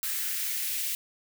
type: noise with high-pass filter sweep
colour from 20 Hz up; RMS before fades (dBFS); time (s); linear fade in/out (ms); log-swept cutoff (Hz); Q
blue; -31; 0.03-0.95; 0; 1500 to 2400; 2
effects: none